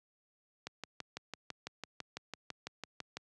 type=click train; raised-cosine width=0.2 ms; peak=-23 dBFS; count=16; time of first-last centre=0.67-3.17 s; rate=6 Hz; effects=high-pass 100 Hz 12 dB/octave + resampled to 24000 Hz